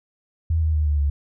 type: tone with pitch steps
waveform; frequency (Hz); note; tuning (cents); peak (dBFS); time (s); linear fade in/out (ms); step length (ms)
sine; 81.2 / 78.66 / 76.2 / 73.82 / 71.51; E2 / D#2 / D#2 / D2 / D2; -26 / +19 / -36 / +9 / -46; -17; 0.5-1.1; 5; 120
effects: none